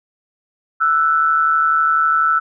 sine tone pair together, 1327.9 / 1480 Hz, E6 / F#6, +12 / 0 cents, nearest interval major second, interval 188 cents, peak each -13 / -19 dBFS, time 0.8-2.4 s, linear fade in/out 20 ms, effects none

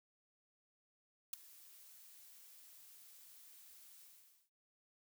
blue noise with ADSR envelope, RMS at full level -37 dBFS, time 1.33-4.5 s, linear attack 5 ms, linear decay 7 ms, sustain -23 dB, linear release 500 ms, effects none

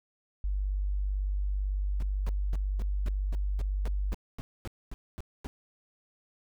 sine tone, 49 Hz, G1, in tune, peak -27 dBFS, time 0.44-4.13 s, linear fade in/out 0 ms
brown noise bursts, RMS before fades -37 dBFS, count 14, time 2-5.47 s, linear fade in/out 0 ms, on 25 ms, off 240 ms
effects none

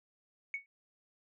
sine tone with exponential decay, 2223 Hz, C#7, 4 cents sharp, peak -30 dBFS, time 0.54-0.66 s, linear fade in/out 1 ms, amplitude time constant 25 ms, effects tanh soft clip ceiling -27 dBFS

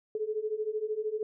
sine beating tone pair, 422.4 / 435.4 Hz, G#4 / A4, +29 / -18 cents, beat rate 13 Hz, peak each -34 / -32 dBFS, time 0.15-1.23 s, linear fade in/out 2 ms, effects none

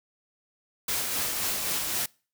white noise with tremolo, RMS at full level -28 dBFS, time 0.88-2.06 s, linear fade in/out 5 ms, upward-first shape sine, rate 3.8 Hz, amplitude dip 30%, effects noise-tail reverb RT60 0.4 s tail -26 dB re dry

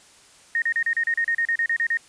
sine tone bursts, 1852 Hz, A#6, 12 cents flat, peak -19 dBFS, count 14, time 0.55-1.972 s, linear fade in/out 2 ms, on 70 ms, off 34 ms, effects white hiss -52 dBFS RMS until 2.08 s + resampled to 22050 Hz

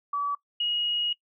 sine tone pair in turn, 1146 / 2888 Hz, D6 / F#7, -43 / -43 cents, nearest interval octave + major third, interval 1600 cents, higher second, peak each -25 / -24 dBFS, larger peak second, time 0.13-0.35 / 0.6-1.13 s, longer second, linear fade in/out 5 ms, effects noise-tail reverb RT60 0.1 s tail -22 dB re dry

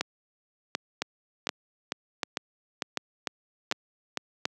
two click trains, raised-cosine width 0.2 ms, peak -9 / -10 dBFS, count 7 / 8, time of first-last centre 0.01-4.454 / 1.02-4.173 s, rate 1.35 / 2.22 Hz, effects high-pass 200 Hz 12 dB/octave

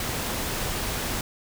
pink noise, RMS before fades -29 dBFS, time 0-1.21 s, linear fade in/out 2 ms, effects none

